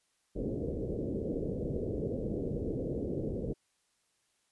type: low-pass noise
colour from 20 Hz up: white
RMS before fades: -35 dBFS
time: 0.35-3.54 s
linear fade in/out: 20 ms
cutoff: 510 Hz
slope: 48 dB/octave
effects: white hiss -75 dBFS RMS until 4.51 s + resampled to 24000 Hz